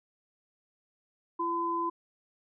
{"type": "tone pair together", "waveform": "sine", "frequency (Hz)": [339.1, 1015], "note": ["E4", "B5"], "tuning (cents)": [49, 47], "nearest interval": "octave + perfect fifth", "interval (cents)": 1898, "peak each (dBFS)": [-34, -29], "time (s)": [1.39, 1.9], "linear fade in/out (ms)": 10, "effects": []}